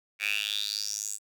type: tone with high-pass filter sweep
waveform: 10% pulse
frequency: 103.83 Hz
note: G#2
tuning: in tune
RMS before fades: -32 dBFS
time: 0.19-1.19 s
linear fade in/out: 50 ms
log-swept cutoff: 2200 to 8000 Hz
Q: 6.7
effects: none